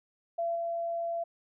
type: tone with level steps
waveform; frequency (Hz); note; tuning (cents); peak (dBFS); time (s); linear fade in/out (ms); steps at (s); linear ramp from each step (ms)
sine; 677; E5; +46; -28 / -30; 0.38-1.24; 10; 0.55; 10
effects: none